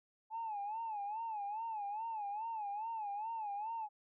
sine tone with vibrato, 859 Hz, A5, 42 cents flat, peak -37 dBFS, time 0.3-3.89 s, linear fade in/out 50 ms, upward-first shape sine, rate 2.4 Hz, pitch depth 120 cents each way, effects tanh soft clip ceiling -34 dBFS

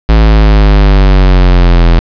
square linear sweep, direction down, 55 to 41.64 Hz, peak -3 dBFS, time 0.09-1.99 s, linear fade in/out 0 ms, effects resampled to 11025 Hz + 7-bit

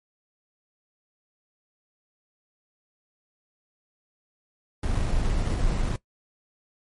brown noise with sample-and-hold, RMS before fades -24 dBFS, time 4.83-5.96 s, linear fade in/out 2 ms, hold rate 4900 Hz, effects noise-tail reverb RT60 0.1 s tail -18 dB re dry + MP3 48 kbps

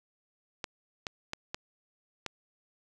clicks, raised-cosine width 0.2 ms, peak -17 dBFS, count 5, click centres 0.642 / 1.068 / 1.334 / 1.545 / 2.263 s, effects none

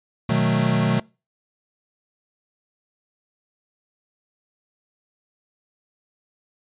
square chord, B dominant seventh, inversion none, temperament equal, 123.47 / 155.56 / 185 / 220 Hz, B2 / D#3 / F#3 / A3, 0 / 0 / 0 / 0 cents, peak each -24 dBFS, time 0.29-1 s, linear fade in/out 5 ms, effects noise-tail reverb RT60 0.3 s tail -24 dB re dry + resampled to 8000 Hz

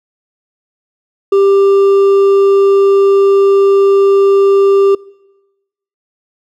triangle tone with hard clipping, 394.7 Hz, G4, 12 cents sharp, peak -7 dBFS, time 1.32-4.95 s, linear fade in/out 5 ms, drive 8 dB, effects noise-tail reverb RT60 1.0 s tail -24 dB re dry

